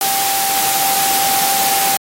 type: tone in noise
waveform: sine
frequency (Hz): 784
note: G5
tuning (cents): 0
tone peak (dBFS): -18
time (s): 0.01-1.97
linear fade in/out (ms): 2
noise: white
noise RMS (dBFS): -17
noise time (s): 0.01-1.97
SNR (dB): -4
effects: high-pass 150 Hz 12 dB/octave + AAC 48 kbps